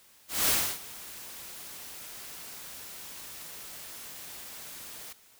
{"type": "noise with ADSR envelope", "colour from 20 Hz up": "white", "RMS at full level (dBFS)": -24, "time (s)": [0.28, 5.13], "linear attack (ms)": 200, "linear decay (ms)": 300, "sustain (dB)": -20, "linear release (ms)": 6, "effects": ["white hiss -59 dBFS RMS until 5.39 s"]}